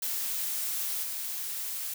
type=noise with level steps; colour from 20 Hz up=blue; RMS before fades=-32 / -35 dBFS; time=0.02-1.94 s; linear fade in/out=5 ms; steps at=1.02 s; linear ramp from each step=20 ms; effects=none